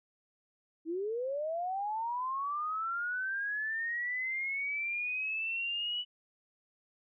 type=linear sweep; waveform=sine; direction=up; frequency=311.1 to 2966 Hz; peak=-32 dBFS; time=0.85-6.05 s; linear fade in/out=50 ms; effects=none